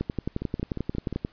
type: two click trains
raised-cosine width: 3 ms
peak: -18 / -14 dBFS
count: 5 / 15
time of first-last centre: 0.42-1.127 / 0.01-1.249 s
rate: 5.66 / 11.3 Hz
effects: pink hiss -59 dBFS RMS until 1.32 s + resampled to 11025 Hz